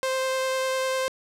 sawtooth tone with vibrato, 523.3 Hz, C5, in tune, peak -20 dBFS, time 0.03-1.08 s, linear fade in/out 0 ms, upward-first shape sine, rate 10 Hz, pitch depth 8 cents each way, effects low-pass 11000 Hz 12 dB/octave

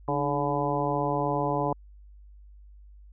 harmonic tone with a mistuned harmonic, 142.9 Hz, D3, 47 cents flat, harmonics 1 / 2 / 3 / 4 / 5 / 6 / 7, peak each -32 / -32 / -32 / -32 / -32 / -32 / -32 dBFS, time 0.08-1.73 s, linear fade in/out 2 ms, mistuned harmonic 2, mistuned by +75 cents, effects added 50 Hz sine -47 dBFS peak until 3.12 s

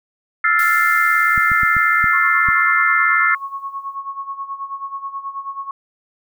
sine chord, F major seventh, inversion third, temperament equal, 1318.5 / 1396.9 / 1760 / 2093 Hz, E6 / F6 / A6 / C7, 0 / 0 / 0 / 0 cents, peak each -18 dBFS, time 0.44-3.35 s, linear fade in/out 5 ms
blue noise with exponential decay, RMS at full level -30 dBFS, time 0.59-3.95 s, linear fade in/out 0 ms, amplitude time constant 730 ms
clicks, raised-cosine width 5 ms, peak -16 dBFS, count 6, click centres 1.378 / 1.517 / 1.633 / 1.767 / 2.042 / 2.487 s
sine tone with tremolo, 1100 Hz, C#6, 14 cents flat, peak -22 dBFS, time 2.13-5.71 s, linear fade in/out 2 ms, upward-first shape sine, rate 9.3 Hz, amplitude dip 75%
effects none

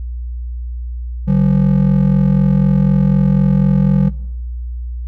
triangle ring-modulated tone, 170.1 Hz, F3, 45 cents flat, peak -5 dBFS, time 1.27-4.1 s, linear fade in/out 20 ms, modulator 22 Hz, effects noise-tail reverb RT60 0.8 s tail -20 dB re dry + added 60 Hz sine -21 dBFS peak until 5.07 s

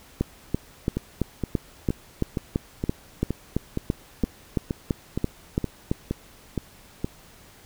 two click trains, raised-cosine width 3 ms, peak -9 / -12 dBFS, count 18 / 14, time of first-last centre 0.21-5.915 / 0.97-7.045 s, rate 2.98 / 2.14 Hz, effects pink hiss -51 dBFS RMS until 7.65 s

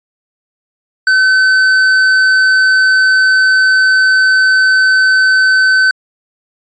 triangle tone with tanh clipping, 1525 Hz, G6, 48 cents flat, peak -8 dBFS, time 1.07-5.91 s, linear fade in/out 2 ms, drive 14 dB, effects resampled to 16000 Hz

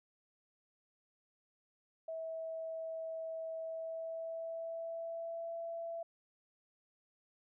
sine tone with pitch glide, 649 to 669.2 Hz, E5 to E5, -27 to +26 cents, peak -39 dBFS, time 2.08-6.03 s, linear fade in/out 5 ms, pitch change +53 cents, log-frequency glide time 3.6-5.55 s, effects none

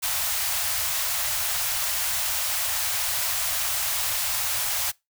white band-stop noise, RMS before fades -26 dBFS, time 0.02-4.92 s, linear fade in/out 20 ms, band 120 to 590 Hz, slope 48 dB/octave, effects noise-tail reverb RT60 0.2 s tail -23 dB re dry

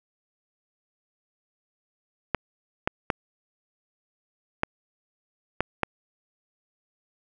clicks, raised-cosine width 0.5 ms, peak -7 dBFS, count 6, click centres 2.347 / 2.875 / 3.102 / 4.634 / 5.606 / 5.833 s, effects none

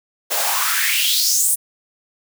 white noise with high-pass filter sweep, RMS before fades -18 dBFS, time 0.3-1.56 s, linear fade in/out 20 ms, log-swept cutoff 520 to 10000 Hz, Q 4.1, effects none

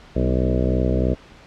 harmonic tone with a mistuned harmonic, 63.1 Hz, B1, 38 cents sharp, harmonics 1 / 2 / 3 / 4 / 5 / 6 / 7 / 8 / 9 / 10, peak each -21 / -24 / -26 / -27 / -28 / -29 / -29 / -30 / -31 / -31 dBFS, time 0.15-1.15 s, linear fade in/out 20 ms, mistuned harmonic 4, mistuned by -30 cents, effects pink hiss -46 dBFS RMS until 1.46 s + low-pass 4000 Hz 12 dB/octave

